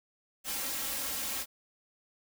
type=noise with comb filter; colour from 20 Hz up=white; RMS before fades=-35 dBFS; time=0.44-1.46 s; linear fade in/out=50 ms; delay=3.7 ms; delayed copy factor=+0.75; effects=none